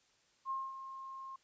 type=tone with ADSR envelope; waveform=sine; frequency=1068 Hz; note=C6; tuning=35 cents sharp; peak=-34 dBFS; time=0.45-1.36 s; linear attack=53 ms; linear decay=220 ms; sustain=-10 dB; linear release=4 ms; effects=white hiss -71 dBFS RMS until 1.43 s + resampled to 16000 Hz